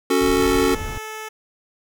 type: chord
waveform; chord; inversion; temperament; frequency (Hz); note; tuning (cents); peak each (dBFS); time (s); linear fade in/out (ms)
square; F# minor; second; just; 277.5 / 370 / 444; C#4 / F#4 / A4; +2 / 0 / +16; -21; 0.1-0.75; 5
type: noise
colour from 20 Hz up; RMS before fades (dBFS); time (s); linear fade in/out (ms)
brown; -29; 0.21-0.98; 5
type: tone with pitch glide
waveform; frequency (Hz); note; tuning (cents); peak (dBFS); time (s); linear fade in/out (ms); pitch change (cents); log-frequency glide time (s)
10% pulse; 440 to 434.9; A4 to A4; 0 to -20; -22; 0.4-1.29; 10; -20; 0.53-0.79
effects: none